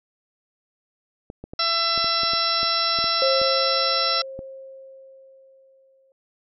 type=clicks; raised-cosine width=2 ms; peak=-22 dBFS; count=12; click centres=1.301 / 1.44 / 1.535 / 1.977 / 2.044 / 2.234 / 2.335 / 2.631 / 2.988 / 3.042 / 3.416 / 4.391 s
type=harmonic tone; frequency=670 Hz; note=E5; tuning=28 cents sharp; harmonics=1 / 2 / 3 / 4 / 5 / 6 / 7 / 8; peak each=-31 / -25 / -33 / -33 / -33 / -26 / -32 / -24 dBFS; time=1.59-4.22 s; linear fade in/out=5 ms
type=tone with exponential decay; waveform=sine; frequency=534 Hz; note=C5; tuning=35 cents sharp; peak=-18 dBFS; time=3.22-6.12 s; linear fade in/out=1 ms; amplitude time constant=630 ms
effects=none